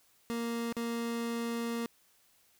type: tone with dropouts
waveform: 30% pulse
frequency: 233.1 Hz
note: A#3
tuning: in tune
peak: -30 dBFS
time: 0.3-1.86 s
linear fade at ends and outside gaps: 0 ms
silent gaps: 0.725-0.767 s
effects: white hiss -67 dBFS RMS until 2.59 s